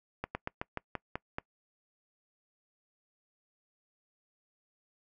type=slowing click train; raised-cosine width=0.5 ms; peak=-19 dBFS; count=8; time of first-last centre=0.24-1.385 s; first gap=110 ms; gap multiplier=1.13; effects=noise-tail reverb RT60 0.1 s tail -24 dB re dry